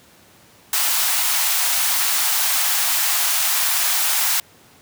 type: high-pass noise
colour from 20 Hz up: white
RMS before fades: -19 dBFS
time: 0.73-4.4 s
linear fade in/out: 2 ms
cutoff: 680 Hz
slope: 48 dB/octave
effects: pink hiss -50 dBFS RMS until 4.81 s + high-pass 100 Hz 12 dB/octave